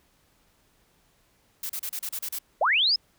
blue noise bursts, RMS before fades -32 dBFS, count 8, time 1.63-2.388 s, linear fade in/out 5 ms, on 65 ms, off 34 ms
sine linear sweep, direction up, 506 to 5260 Hz, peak -19 dBFS, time 2.61-2.96 s, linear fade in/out 5 ms
effects pink hiss -65 dBFS RMS until 3.18 s

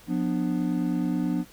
triangle chord, B diminished, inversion second, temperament just, 177.8 / 246.9 / 296.3 Hz, F3 / B3 / D4, +31 / 0 / +15 cents, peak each -26 dBFS, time 0.07-1.45 s, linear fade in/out 50 ms, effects pink hiss -52 dBFS RMS until 1.52 s

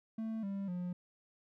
triangle tone with pitch steps, 222.3 / 197.3 / 178.4 Hz, A3 / G3 / F3, +18 / +11 / +37 cents, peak -34 dBFS, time 0.18-0.93 s, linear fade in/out 5 ms, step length 250 ms, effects none

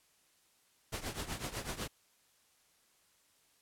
pink noise with tremolo, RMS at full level -37 dBFS, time 0.92-1.88 s, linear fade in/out 10 ms, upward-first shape triangle, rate 8 Hz, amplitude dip 85%, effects white hiss -70 dBFS RMS until 3.61 s + low-pass 12000 Hz 12 dB/octave

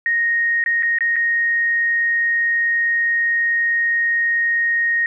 sine tone with dropouts, 1864.7 Hz, A#6, in tune, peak -15 dBFS, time 0.06-5.06 s, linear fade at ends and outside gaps 1 ms, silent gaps 0.64-0.661 / 0.825-0.831 / 0.986-1.007 / 1.159-1.164 s, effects none

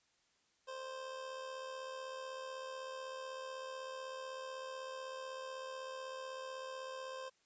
25% pulse tone with amplitude modulation, 523.3 Hz, C5, in tune, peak -38 dBFS, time 0.67-7.3 s, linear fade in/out 20 ms, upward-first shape sine, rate 76 Hz, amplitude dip 45%, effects white hiss -75 dBFS RMS until 7.45 s + resampled to 16000 Hz

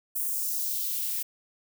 violet noise with high-pass filter sweep, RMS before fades -30 dBFS, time 0.15-1.23 s, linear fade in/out 10 ms, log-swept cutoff 9600 to 1800 Hz, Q 1.4, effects none

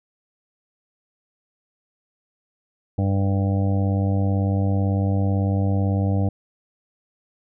harmonic tone, 98 Hz, G2, in tune, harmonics 1 / 2 / 3 / 5 / 6 / 7 / 8, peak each -19 / -25 / -29 / -33 / -35 / -36 / -37 dBFS, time 2.98-6.29 s, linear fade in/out 5 ms, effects none

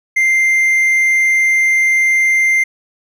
triangle tone, 2093 Hz, C7, in tune, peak -8 dBFS, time 0.16-2.64 s, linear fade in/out 10 ms, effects none

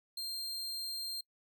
40% pulse tone, 4186 Hz, C8, in tune, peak -36 dBFS, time 0.17-1.21 s, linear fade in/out 5 ms, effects noise-tail reverb RT60 0.1 s tail -25 dB re dry

